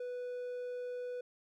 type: tone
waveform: triangle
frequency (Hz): 493.9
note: B4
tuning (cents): 0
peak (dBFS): -36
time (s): 0-1.21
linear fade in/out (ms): 5
effects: none